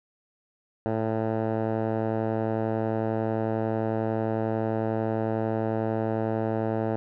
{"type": "tone with low-pass filter", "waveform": "10% pulse", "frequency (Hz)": 111.1, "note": "A2", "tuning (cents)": 17, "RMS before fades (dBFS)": -27, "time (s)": [0.86, 6.96], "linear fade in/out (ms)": 0, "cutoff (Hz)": 910, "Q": 1.3, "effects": []}